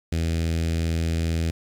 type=tone with notch filter; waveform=sawtooth; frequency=82.3 Hz; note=E2; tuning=2 cents flat; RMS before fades=-24 dBFS; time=0.12-1.51 s; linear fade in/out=5 ms; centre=1000 Hz; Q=0.58; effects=low-pass 9000 Hz 12 dB/octave + 8-bit